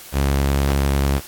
sawtooth tone with vibrato, 69.3 Hz, C#2, in tune, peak -12 dBFS, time 0.12-1.21 s, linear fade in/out 50 ms, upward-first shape sine, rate 11 Hz, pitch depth 15 cents each way, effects white hiss -39 dBFS RMS until 1.27 s + AAC 64 kbps

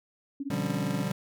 sine tone with tremolo, 277.9 Hz, C#4, 4 cents sharp, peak -29 dBFS, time 0.4-1.03 s, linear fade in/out 2 ms, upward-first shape sine, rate 17 Hz, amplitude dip 100%
square chord, G dominant seventh, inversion first, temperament just, 122.5 / 147 / 176.4 / 196 Hz, B2 / D3 / F3 / G3, -14 / +2 / +18 / 0 cents, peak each -38 / -35 / -35 / -33 dBFS, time 0.5-1.12 s, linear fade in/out 5 ms
effects none

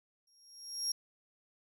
35% pulse tone with exponential growth, 5588 Hz, F8, in tune, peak -27 dBFS, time 0.27-0.92 s, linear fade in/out 5 ms, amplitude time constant 140 ms, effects none

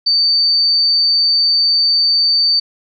sine tone, 4582 Hz, D8, 44 cents flat, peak -10 dBFS, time 0.06-2.6 s, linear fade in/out 10 ms, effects none

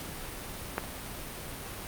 clicks, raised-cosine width 0.5 ms, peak -13 / -25 dBFS, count 2, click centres 0.781 / 0.839 s, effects pink hiss -40 dBFS RMS until 1.87 s + Opus 48 kbps

